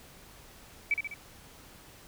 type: tone with echo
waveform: sine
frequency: 2300 Hz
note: D7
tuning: 37 cents flat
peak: -23 dBFS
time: 0.91-0.94 s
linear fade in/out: 2 ms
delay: 67 ms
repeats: 3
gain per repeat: -5 dB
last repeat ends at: 1.141 s
effects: pink hiss -53 dBFS RMS until 2.07 s